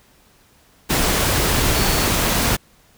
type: tone in noise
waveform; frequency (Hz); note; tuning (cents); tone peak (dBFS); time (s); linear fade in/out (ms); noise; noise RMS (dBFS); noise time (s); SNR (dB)
sine; 4435; C#8; 0; -29; 1.74-2.07; 20; pink; -18; 0.89-2.57; -14
effects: pink hiss -54 dBFS RMS until 2.97 s